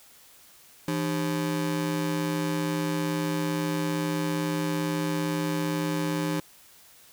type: ring-modulated tone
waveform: 35% pulse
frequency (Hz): 233.1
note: A#3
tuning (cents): 0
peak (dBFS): -21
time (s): 0.88-6.4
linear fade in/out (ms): 2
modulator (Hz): 67.7
effects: white hiss -54 dBFS RMS until 7.12 s